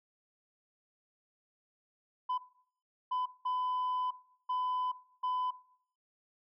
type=tone bursts at uneven times; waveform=sine; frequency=1005 Hz; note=B5; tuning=30 cents sharp; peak=-28 dBFS; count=5; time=2.29-2.38 / 3.11-3.26 / 3.45-4.11 / 4.49-4.92 / 5.23-5.51 s; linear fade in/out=10 ms; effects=noise-tail reverb RT60 0.6 s tail -20 dB re dry + tanh soft clip ceiling -29 dBFS